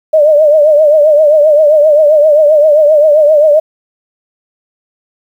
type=tone with vibrato; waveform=sine; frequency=605 Hz; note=D#5; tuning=49 cents flat; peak=-3 dBFS; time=0.13-3.6 s; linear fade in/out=10 ms; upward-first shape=triangle; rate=7.6 Hz; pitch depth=100 cents each way; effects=7-bit